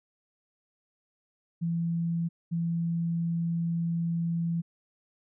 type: tone pair in turn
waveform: sine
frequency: 168.1 / 168.1 Hz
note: E3 / E3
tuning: +34 / +34 cents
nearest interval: unison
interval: 0 cents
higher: neither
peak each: -26 dBFS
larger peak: neither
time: 1.61-2.29 / 2.51-4.62 s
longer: second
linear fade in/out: 20 ms
effects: none